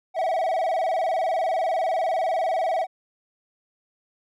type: tone with vibrato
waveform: triangle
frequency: 698.5 Hz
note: F5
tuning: in tune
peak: -19 dBFS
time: 0.14-2.87 s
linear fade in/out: 50 ms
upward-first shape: square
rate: 20 Hz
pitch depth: 130 cents each way
effects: none